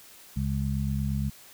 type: harmonic tone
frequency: 68.4 Hz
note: C#2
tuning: 23 cents flat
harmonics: 1 / 2 / 3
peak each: -30 / -29 / -31 dBFS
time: 0.36-1.3 s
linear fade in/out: 10 ms
effects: white hiss -51 dBFS RMS until 1.53 s